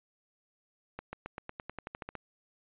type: accelerating click train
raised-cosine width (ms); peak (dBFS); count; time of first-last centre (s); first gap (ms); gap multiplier
0.5; -24; 13; 0.99-2.153; 140; 0.93
effects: resampled to 8000 Hz